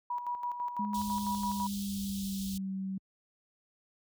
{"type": "tone with tremolo", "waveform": "sine", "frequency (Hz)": 970, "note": "B5", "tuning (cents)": -31, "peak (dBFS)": -31, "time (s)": [0.1, 1.67], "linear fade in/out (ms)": 5, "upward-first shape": "square", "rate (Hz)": 6, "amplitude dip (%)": 55}
{"type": "tone with pitch glide", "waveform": "sine", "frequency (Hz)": [207.7, 191.57], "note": ["G#3", "G3"], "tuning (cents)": [0, -40], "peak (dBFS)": -33, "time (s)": [0.79, 2.98], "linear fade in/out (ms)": 5, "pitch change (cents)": -140, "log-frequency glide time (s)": [0.95, 2.71]}
{"type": "band-stop noise", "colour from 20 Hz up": "pink", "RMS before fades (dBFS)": -42, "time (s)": [0.94, 2.58], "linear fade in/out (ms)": 5, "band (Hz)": [100, 3200], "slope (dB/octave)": 48}
{"effects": ["high-pass 60 Hz 12 dB/octave"]}